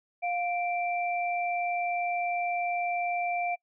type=tone pair together; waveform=sine; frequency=704.8 / 2349 Hz; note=F5 / D7; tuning=+16 / 0 cents; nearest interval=octave + major sixth; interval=2084 cents; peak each=-28 / -34 dBFS; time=0.22-3.56 s; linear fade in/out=20 ms; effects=noise-tail reverb RT60 0.1 s tail -26 dB re dry